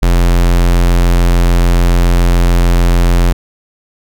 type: tone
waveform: square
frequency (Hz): 43.46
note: F1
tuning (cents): -8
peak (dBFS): -7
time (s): 0.02-3.33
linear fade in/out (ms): 10
effects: none